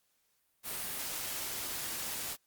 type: noise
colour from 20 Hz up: white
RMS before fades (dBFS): -38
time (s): 0.63-2.37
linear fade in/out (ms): 50
effects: white hiss -75 dBFS RMS until 2.46 s + Opus 48 kbps